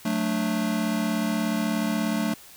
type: chord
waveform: square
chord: D major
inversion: first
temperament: just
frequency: 183.54 / 220.2 / 293.7 Hz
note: F#3 / A3 / D4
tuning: -14 / +2 / 0 cents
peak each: -31 / -26 / -31 dBFS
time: 0.05-2.34 s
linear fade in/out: 5 ms
effects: white hiss -48 dBFS RMS until 2.56 s